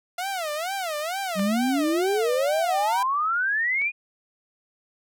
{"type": "tone with vibrato", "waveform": "sawtooth", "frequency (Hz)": 685, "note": "F5", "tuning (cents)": -34, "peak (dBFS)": -23, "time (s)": [0.18, 3.03], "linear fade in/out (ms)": 5, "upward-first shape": "sine", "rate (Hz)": 2.2, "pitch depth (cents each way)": 250}
{"type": "exponential sweep", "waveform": "sine", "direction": "up", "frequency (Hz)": [185, 2489], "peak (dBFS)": -21, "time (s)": [1.35, 3.92], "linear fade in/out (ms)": 50}
{"type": "clicks", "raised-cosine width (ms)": 0.3, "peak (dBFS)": [-18, -27], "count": 2, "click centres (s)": [1.395, 3.818]}
{"effects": []}